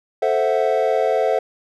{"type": "chord", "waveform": "triangle", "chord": "F# half-diminished seventh", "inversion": "first", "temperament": "equal", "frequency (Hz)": [440, 523.3, 659.3, 740], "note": ["A4", "C5", "E5", "F#5"], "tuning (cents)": [0, 0, 0, 0], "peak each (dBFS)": [-19, -19, -19, -21], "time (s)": [0.22, 1.39], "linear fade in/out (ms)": 5, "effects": []}